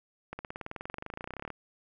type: accelerating click train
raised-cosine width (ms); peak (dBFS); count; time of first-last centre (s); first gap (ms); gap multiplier
0.5; -23; 30; 0.33-1.503; 60; 0.97
effects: none